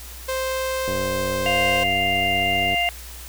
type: tone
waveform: sawtooth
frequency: 523.3 Hz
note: C5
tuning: in tune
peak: -19 dBFS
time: 0.28-1.84 s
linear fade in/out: 10 ms
type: click train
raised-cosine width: 2 ms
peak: -18 dBFS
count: 179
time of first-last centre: 0.88-2.744 s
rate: 95.5 Hz
type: harmonic tone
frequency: 698.5 Hz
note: F5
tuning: in tune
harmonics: 1 / 3 / 4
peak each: -23 / -23 / -23 dBFS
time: 1.46-2.89 s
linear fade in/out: 0 ms
effects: added 60 Hz sine -38 dBFS peak until 3.28 s + white hiss -40 dBFS RMS until 3.28 s